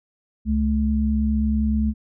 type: tone pair together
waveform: sine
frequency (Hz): 68.8 / 216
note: C#2 / A3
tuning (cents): -12 / -32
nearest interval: octave + minor sixth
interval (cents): 1980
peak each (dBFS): -21 / -20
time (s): 0.45-1.94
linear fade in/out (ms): 50
effects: none